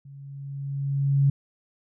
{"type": "tone with level ramp", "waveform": "sine", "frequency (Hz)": 139.1, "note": "C#3", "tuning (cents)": 6, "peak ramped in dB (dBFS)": [-42, -15], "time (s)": [0.05, 1.3], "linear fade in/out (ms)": 5, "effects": []}